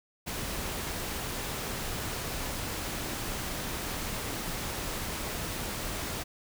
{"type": "noise", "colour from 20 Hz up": "pink", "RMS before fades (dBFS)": -35, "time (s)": [0.26, 6.24], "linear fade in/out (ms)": 20, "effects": []}